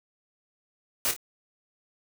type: noise with echo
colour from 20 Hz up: white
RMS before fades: -26 dBFS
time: 1.05-1.11 s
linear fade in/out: 0 ms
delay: 27 ms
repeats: 2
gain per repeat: -8 dB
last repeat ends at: 1.164 s
effects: none